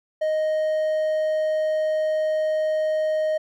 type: tone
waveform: triangle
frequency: 622.3 Hz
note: D#5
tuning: in tune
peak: -18 dBFS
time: 0.21-3.38 s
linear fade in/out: 10 ms
effects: none